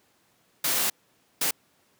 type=noise bursts at uneven times; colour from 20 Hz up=white; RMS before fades=-25 dBFS; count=2; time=0.64-0.9 / 1.41-1.51 s; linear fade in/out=5 ms; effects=pink hiss -65 dBFS RMS until 1.99 s + high-pass 150 Hz 12 dB/octave